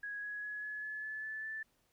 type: tone with pitch steps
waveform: sine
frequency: 1661.2 / 1674.7 / 1688.3 / 1702 / 1715.8 / 1729.7 / 1743.8 / 1757.9 Hz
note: G#6 / G#6 / G#6 / G#6 / A6 / A6 / A6 / A6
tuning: 0 / +14 / +28 / +42 / -44 / -30 / -16 / -2 cents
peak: -39 dBFS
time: 0.03-1.63 s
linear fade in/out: 5 ms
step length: 200 ms
effects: pink hiss -75 dBFS RMS until 1.92 s